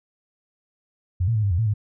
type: tone with pitch steps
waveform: sine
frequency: 90.6 / 115.2 / 107.6 / 100.3 / 85.5 / 112.7 / 104.7 Hz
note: F#2 / A#2 / A2 / G2 / F2 / A2 / G#2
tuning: -36 / -20 / -38 / +40 / -36 / +42 / +15 cents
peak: -18 dBFS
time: 1.2-1.739 s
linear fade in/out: 10 ms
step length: 77 ms
effects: none